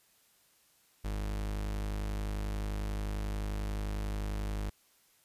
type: tone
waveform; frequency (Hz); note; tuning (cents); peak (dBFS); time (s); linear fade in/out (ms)
40% pulse; 51.3; G#1; -21; -32; 1.04-4.7; 10
effects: white hiss -67 dBFS RMS until 5.24 s + resampled to 32000 Hz